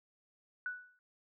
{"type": "tone with exponential decay", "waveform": "sine", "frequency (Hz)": 1480, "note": "F#6", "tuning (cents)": 0, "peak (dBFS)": -33, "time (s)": [0.66, 0.99], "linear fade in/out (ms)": 1, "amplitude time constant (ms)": 71, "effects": []}